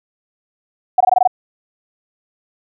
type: tone bursts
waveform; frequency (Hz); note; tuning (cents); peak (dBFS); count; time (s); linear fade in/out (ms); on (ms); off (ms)
sine; 740; F#5; 0; -7; 7; 0.98-1.275; 5; 25; 20
effects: none